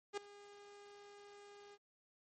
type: tone with ADSR envelope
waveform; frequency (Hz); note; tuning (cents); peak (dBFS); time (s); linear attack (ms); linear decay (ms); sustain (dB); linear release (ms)
sawtooth; 407.3; G#4; -34; -33; 0.13-1.78; 44; 4; -19; 44
effects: MP3 32 kbps